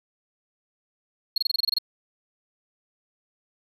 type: tone bursts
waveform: triangle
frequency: 4299 Hz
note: C8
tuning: 46 cents sharp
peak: -18 dBFS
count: 10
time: 1.36-1.785 s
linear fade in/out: 5 ms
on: 20 ms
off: 25 ms
effects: none